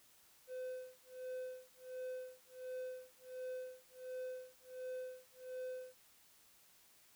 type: tone with tremolo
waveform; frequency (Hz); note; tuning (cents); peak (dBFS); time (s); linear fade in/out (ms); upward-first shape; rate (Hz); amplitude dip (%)
triangle; 510; C5; -44; -39; 0.47-5.95; 50; sine; 1.4; 100
effects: white hiss -67 dBFS RMS until 7.15 s